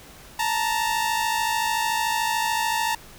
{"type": "tone pair together", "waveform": "sawtooth", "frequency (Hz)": [880, 933.6], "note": ["A5", "A#5"], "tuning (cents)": [0, 2], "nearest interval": "minor second", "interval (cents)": 102, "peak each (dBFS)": -21, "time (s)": [0.39, 2.95], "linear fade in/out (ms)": 5, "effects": ["pink hiss -46 dBFS RMS until 3.18 s"]}